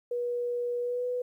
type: tone with pitch glide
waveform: sine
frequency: 484 to 494.7 Hz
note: B4 to B4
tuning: -35 to +3 cents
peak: -28 dBFS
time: 0.11-1.22 s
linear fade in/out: 5 ms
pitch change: +38 cents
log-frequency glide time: 0.8-1.05 s
effects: 11-bit